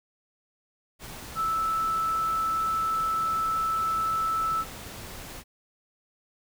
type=tone in noise; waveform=sine; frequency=1315 Hz; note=E6; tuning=5 cents flat; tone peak=-24 dBFS; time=1.35-4.65 s; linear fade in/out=50 ms; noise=pink; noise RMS=-41 dBFS; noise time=0.99-5.44 s; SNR=+14 dB; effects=none